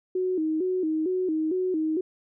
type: tone with vibrato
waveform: sine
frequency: 340.6 Hz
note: F4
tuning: 43 cents flat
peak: -23 dBFS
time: 0.15-2.01 s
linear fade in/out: 5 ms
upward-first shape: square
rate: 2.2 Hz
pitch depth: 140 cents each way
effects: none

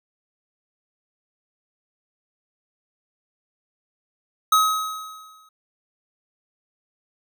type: tone with exponential decay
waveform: square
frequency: 1272 Hz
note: D#6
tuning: 38 cents sharp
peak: -13 dBFS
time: 4.52-5.49 s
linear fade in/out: 5 ms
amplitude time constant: 210 ms
effects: none

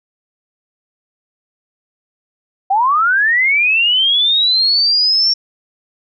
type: linear sweep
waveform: sine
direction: up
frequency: 745 to 5510 Hz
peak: -10 dBFS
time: 2.7-5.34 s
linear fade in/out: 10 ms
effects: none

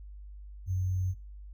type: tone with sample-and-hold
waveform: sine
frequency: 92.5 Hz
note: F#2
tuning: in tune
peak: -27 dBFS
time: 0.66-1.15 s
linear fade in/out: 50 ms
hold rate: 6300 Hz
effects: noise-tail reverb RT60 0.6 s tail -26 dB re dry + added 50 Hz sine -43 dBFS peak until 1.53 s

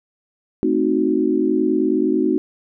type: chord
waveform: sine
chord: A diminished seventh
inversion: none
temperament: equal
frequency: 220 / 261.6 / 311.1 / 370 Hz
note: A3 / C4 / Eb4 / Gb4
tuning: 0 / 0 / 0 / 0 cents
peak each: -24 / -21 / -19 / -20 dBFS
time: 0.63-2.38 s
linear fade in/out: 0 ms
effects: none

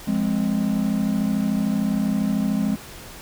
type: chord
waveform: triangle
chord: F minor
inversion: none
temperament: equal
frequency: 174.61 / 207.7 / 261.6 Hz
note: F3 / Ab3 / C4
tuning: 0 / 0 / 0 cents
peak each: -25 / -19 / -24 dBFS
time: 0.07-2.76 s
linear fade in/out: 10 ms
effects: pink hiss -40 dBFS RMS until 3.21 s

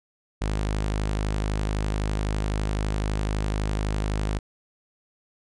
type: tone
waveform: sawtooth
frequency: 51.91 Hz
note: G#1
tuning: in tune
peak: -20 dBFS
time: 0.41-4.39 s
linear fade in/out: 10 ms
effects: resampled to 22050 Hz

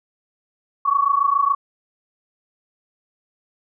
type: tone pair together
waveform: sine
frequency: 1108.7 / 1135.9 Hz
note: C#6 / C#6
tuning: 0 / +42 cents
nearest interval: unison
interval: 42 cents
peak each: -18 dBFS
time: 0.85-1.55 s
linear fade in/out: 10 ms
effects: none

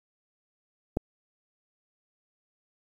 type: clicks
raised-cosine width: 2 ms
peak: -30 / -12 dBFS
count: 2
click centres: 0.968 / 0.971 s
effects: 9-bit

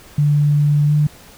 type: tone with pitch glide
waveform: sine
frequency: 146.83 to 149.31 Hz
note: D3 to D3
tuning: 0 to +29 cents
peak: -11 dBFS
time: 0.18-1.07 s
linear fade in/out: 5 ms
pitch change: +29 cents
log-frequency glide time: 0.86-0.92 s
effects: pink hiss -43 dBFS RMS until 1.37 s

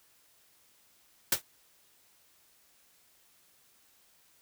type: noise with exponential decay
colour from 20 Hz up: white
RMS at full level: -20 dBFS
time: 1.32-1.42 s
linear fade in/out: 5 ms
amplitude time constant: 21 ms
effects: white hiss -65 dBFS RMS until 4.41 s

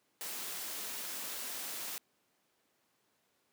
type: noise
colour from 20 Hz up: white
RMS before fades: -41 dBFS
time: 0.21-1.98 s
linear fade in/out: 0 ms
effects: pink hiss -75 dBFS RMS until 3.52 s + high-pass 200 Hz 12 dB/octave

